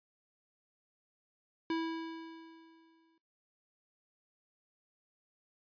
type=tone with exponential decay; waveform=square; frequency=327.1 Hz; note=E4; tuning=13 cents flat; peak=-31 dBFS; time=1.7-3.18 s; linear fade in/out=2 ms; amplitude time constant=320 ms; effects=noise-tail reverb RT60 0.2 s tail -17 dB re dry + resampled to 11025 Hz